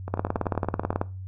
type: two click trains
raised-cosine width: 1 ms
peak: -10 / -19 dBFS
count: 17 / 10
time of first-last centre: 0.14-1.014 / 0.08-0.929 s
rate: 18.3 / 10.6 Hz
effects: noise-tail reverb RT60 0.3 s tail -19 dB re dry + added 94 Hz sine -34 dBFS peak until 1.27 s